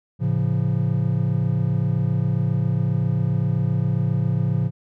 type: chord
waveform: triangle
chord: A augmented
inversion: none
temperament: just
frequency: 110 / 137.5 / 171.88 Hz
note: A2 / C#3 / E#3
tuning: 0 / -14 / -27 cents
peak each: -21 / -20 / -22 dBFS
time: 0.19-4.71 s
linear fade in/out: 50 ms
effects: none